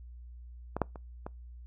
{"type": "clicks", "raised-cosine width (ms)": 1, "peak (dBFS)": [-19, -12, -30, -24], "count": 4, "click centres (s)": [0.766, 0.817, 0.958, 1.265], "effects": ["noise-tail reverb RT60 0.2 s tail -25 dB re dry", "added 60 Hz sine -45 dBFS peak until 1.66 s"]}